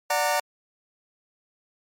sawtooth chord, D augmented, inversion none, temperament just, 587.3 / 734.2 / 917.7 Hz, D5 / F#5 / A#5, 0 / -14 / -27 cents, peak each -22 dBFS, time 0.1-0.4 s, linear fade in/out 5 ms, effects MP3 64 kbps

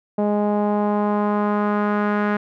sawtooth tone with low-pass filter sweep, 207.4 Hz, G#3, 2 cents flat, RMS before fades -20 dBFS, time 0.18-2.37 s, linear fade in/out 5 ms, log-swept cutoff 700 to 1600 Hz, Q 2.2, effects none

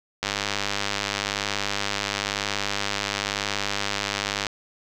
click train, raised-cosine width 0.2 ms, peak -7 dBFS, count 429, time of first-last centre 0.23-4.468 s, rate 101 Hz, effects none

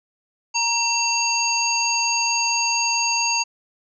harmonic tone with a mistuned harmonic, 932.3 Hz, A#5, in tune, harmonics 1 / 3 / 5 / 7, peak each -24 / -24 / -24 / -24 dBFS, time 0.54-3.44 s, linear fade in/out 20 ms, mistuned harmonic 3, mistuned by -54 cents, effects none

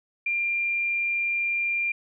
sine tone, 2388 Hz, D7, 28 cents sharp, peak -23 dBFS, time 0.26-1.92 s, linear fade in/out 5 ms, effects none

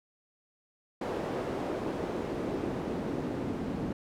pink noise with band-pass filter sweep, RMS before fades -34 dBFS, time 1.01-3.93 s, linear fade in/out 5 ms, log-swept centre 470 to 250 Hz, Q 1.3, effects none

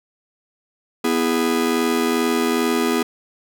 45% pulse chord, E major, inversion second, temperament just, 247.2 / 329.6 / 412 Hz, B3 / E4 / G#4, +2 / 0 / -14 cents, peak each -21 / -23 / -22 dBFS, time 1.04-3.03 s, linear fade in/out 5 ms, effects none

